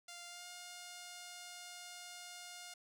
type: tone with pitch glide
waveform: 5% pulse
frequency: 698.5 to 710.3 Hz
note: F5 to F5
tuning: 0 to +29 cents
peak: -37 dBFS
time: 0.08-2.74 s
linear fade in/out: 5 ms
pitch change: +29 cents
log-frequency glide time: 0.27-0.46 s
effects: none